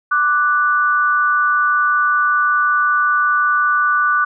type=tone pair together; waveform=sine; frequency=1174.7 / 1480 Hz; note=D6 / F#6; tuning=0 / 0 cents; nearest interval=major third; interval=400 cents; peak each=-15 dBFS; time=0.11-4.25 s; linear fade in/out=10 ms; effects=none